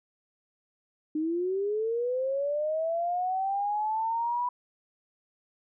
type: linear sweep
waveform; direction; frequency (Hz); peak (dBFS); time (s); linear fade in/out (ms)
sine; up; 301.9 to 987.8; -26; 1.15-4.49; 5
effects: none